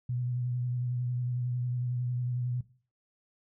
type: tone with vibrato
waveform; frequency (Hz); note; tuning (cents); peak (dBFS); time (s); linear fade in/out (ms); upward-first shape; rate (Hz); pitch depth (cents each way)
sine; 123.47; B2; 0; -29; 0.09-2.61; 5; triangle; 11; 34
effects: noise-tail reverb RT60 0.4 s tail -17 dB re dry